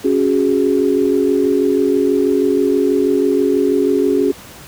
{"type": "chord", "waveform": "sine", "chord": "C# suspended fourth", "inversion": "none", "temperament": "just", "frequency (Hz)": [277.2, 369.6, 415.8], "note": ["C#4", "F#4", "G#4"], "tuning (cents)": [0, -2, 2], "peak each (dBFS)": -16, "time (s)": [0.04, 4.32], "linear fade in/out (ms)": 10, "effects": ["pink hiss -37 dBFS RMS until 4.67 s", "high-pass 60 Hz 12 dB/octave"]}